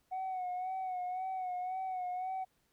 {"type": "tone with vibrato", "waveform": "sine", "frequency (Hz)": 740, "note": "F#5", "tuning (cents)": 0, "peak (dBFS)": -33, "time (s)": [0.11, 2.45], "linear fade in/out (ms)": 20, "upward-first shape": "sine", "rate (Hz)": 1.9, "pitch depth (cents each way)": 45, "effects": ["tanh soft clip ceiling -33 dBFS", "pink hiss -75 dBFS RMS until 2.72 s"]}